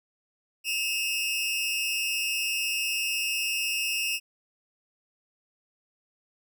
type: tone pair together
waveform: sawtooth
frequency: 2588 / 2794 Hz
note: E7 / F7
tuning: -32 / 0 cents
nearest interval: minor second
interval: 132 cents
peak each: -26 dBFS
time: 0.64-4.2 s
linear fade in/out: 50 ms
effects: none